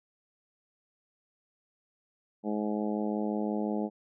harmonic tone, 105.6 Hz, G#2, 29 cents sharp, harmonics 2 / 3 / 4 / 5 / 6 / 7 / 8, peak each -31 / -35 / -37 / -39 / -41 / -42 / -43 dBFS, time 2.43-3.9 s, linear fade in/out 50 ms, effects none

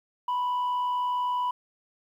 sine tone with frequency modulation, 987.8 Hz, B5, in tune, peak -22 dBFS, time 0.28-1.51 s, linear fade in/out 5 ms, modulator 64.5 Hz, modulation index 0.26, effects tanh soft clip ceiling -24 dBFS + 10-bit

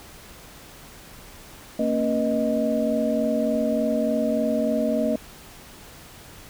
sine tone cluster, 229.7 / 273.1 / 482.3 / 622 Hz, A#3 / C#4 / B4 / D#5, -25 / -26 / -41 / -1 cents, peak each -24 / -27 / -30 / -24 dBFS, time 1.79-5.16 s, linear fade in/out 5 ms, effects pink hiss -45 dBFS RMS until 6.49 s

